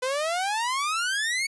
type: exponential sweep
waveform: sawtooth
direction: up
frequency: 498.2 to 2252 Hz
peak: -21 dBFS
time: 0.02-1.47 s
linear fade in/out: 10 ms
effects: resampled to 24000 Hz